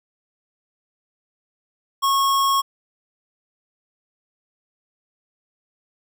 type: tone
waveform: square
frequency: 1095 Hz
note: C#6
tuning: 22 cents flat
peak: -17 dBFS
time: 2.02-2.62 s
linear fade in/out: 20 ms
effects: none